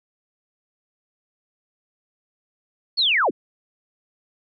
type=linear sweep; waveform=sine; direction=down; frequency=4520 to 160 Hz; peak=-16 dBFS; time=2.97-3.31 s; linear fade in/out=20 ms; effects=none